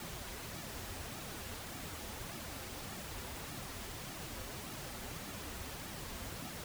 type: noise with flanger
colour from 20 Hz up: pink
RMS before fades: -45 dBFS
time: 0-6.64 s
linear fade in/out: 2 ms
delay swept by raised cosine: 1.9 to 6.8 ms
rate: 1.7 Hz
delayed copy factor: -0.6
effects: none